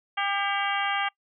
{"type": "harmonic tone with a mistuned harmonic", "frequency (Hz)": 399.5, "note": "G4", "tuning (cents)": 33, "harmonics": [2, 3, 4, 5, 6, 7, 8], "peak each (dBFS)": [-29, -31, -32, -33, -34, -34, -35], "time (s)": [0.17, 1.09], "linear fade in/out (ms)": 10, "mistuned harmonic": 6, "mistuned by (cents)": -81, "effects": ["noise-tail reverb RT60 0.1 s tail -24 dB re dry"]}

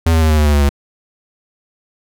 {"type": "tone with pitch steps", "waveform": "square", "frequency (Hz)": [82.4, 80.61, 78.86, 77.15, 75.47, 73.84, 72.23, 70.66], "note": ["E2", "E2", "D#2", "D#2", "D2", "D2", "D2", "C#2"], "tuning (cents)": [0, -38, 24, -14, 48, 10, -28, 34], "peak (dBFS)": -10, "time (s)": [0.06, 0.692], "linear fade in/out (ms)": 5, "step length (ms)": 79, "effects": []}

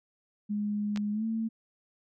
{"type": "tone with pitch glide", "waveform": "sine", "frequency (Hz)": [207.7, 223.9], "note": ["G#3", "A3"], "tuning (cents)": [0, 30], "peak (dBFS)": -28, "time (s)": [0.49, 1.49], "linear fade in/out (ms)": 20, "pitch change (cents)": 130, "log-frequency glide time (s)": [1.12, 1.25]}
{"type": "clicks", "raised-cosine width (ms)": 0.2, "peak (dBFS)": -22, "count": 2, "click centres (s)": [0.961, 0.974]}
{"effects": []}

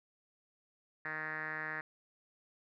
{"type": "tone with low-pass filter", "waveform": "5% pulse", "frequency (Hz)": 155.56, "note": "D#3", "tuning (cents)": 0, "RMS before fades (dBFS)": -40, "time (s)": [1.05, 1.81], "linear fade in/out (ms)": 2, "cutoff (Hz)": 1800, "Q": 8, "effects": []}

